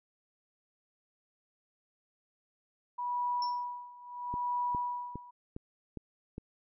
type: tone with tremolo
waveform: sine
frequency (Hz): 976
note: B5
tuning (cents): -21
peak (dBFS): -29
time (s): 2.98-5.31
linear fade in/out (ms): 10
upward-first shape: sine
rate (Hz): 0.76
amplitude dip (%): 90
type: tone with exponential decay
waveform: sine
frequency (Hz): 5410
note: E8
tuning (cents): +44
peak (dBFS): -35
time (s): 3.42-3.64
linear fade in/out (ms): 2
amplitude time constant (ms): 46
type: click train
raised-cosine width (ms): 3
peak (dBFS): -27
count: 6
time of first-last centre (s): 4.34-6.381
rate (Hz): 2.45
effects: none